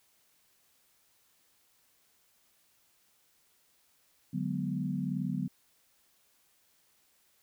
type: chord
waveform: sine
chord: G# half-diminished seventh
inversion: second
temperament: equal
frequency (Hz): 146.83 / 185 / 207.7 / 246.9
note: D3 / F#3 / G#3 / B3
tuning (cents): 0 / 0 / 0 / 0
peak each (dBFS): -36 / -34 / -40 / -36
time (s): 4.33-5.48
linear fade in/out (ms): 10
effects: white hiss -69 dBFS RMS until 7.42 s